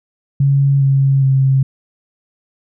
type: tone with pitch steps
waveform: sine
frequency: 138.9 / 136.51 / 134.17 Hz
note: C#3 / C#3 / C3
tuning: +4 / -26 / +44 cents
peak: -9 dBFS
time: 0.4-1.63 s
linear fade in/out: 5 ms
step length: 410 ms
effects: none